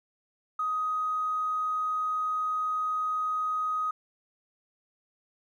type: tone with tanh clipping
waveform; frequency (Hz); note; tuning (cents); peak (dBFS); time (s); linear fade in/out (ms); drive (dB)
triangle; 1254; D#6; +13; -26; 0.59-3.91; 5; 2
effects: none